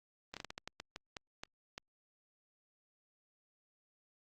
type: slowing click train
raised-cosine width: 0.2 ms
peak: -25 dBFS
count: 12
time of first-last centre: 0.34-1.78 s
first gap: 27 ms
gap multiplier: 1.29
effects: Opus 32 kbps